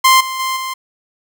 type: tone with level steps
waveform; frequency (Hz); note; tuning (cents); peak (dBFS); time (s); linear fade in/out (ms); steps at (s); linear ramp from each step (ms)
sawtooth; 1046.5; C6; 0; -3 / -17 / -13 / -17; 0.04-0.74; 10; 0.2 / 0.39 / 0.56; 10
effects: none